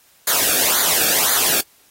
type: noise with flanger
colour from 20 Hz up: white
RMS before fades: -17 dBFS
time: 0.27-1.61 s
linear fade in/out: 5 ms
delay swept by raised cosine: 0.36 to 1.01 ms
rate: 1.9 Hz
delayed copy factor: -0.75
effects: white hiss -54 dBFS RMS until 1.9 s + AAC 48 kbps